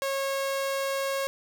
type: tone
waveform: sawtooth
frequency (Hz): 546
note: C#5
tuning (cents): -26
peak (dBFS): -23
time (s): 0.02-1.27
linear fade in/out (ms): 0
effects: none